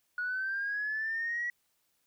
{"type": "linear sweep", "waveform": "sine", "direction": "up", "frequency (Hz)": [1451, 1937], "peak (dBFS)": -30, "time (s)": [0.18, 1.5], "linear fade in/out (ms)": 2, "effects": ["tanh soft clip ceiling -26 dBFS", "white hiss -75 dBFS RMS until 2.06 s"]}